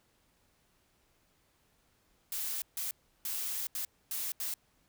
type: noise bursts at uneven times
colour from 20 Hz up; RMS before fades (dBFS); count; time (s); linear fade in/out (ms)
blue; -36; 6; 2.32-2.62 / 2.77-2.91 / 3.25-3.67 / 3.75-3.85 / 4.11-4.32 / 4.4-4.54; 2
effects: pink hiss -71 dBFS RMS until 4.88 s